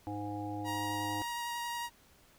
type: harmonic tone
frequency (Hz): 103.1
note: G#2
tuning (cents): -12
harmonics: 1 / 3 / 5 / 7 / 8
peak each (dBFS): -42 / -39 / -48 / -45 / -43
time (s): 0.07-1.22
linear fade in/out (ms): 0
type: tone with vibrato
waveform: sawtooth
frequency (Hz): 947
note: A#5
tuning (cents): +27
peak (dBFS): -32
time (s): 0.64-1.9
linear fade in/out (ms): 50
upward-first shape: sine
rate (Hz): 11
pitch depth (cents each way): 11
effects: pink hiss -63 dBFS RMS until 2.38 s